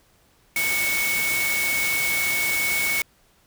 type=tone in noise; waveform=sine; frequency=2217 Hz; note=C#7; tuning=in tune; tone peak=-22 dBFS; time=0.56-3.02 s; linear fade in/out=2 ms; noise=white; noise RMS=-27 dBFS; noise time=0.56-3.02 s; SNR=+2 dB; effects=pink hiss -60 dBFS RMS until 3.46 s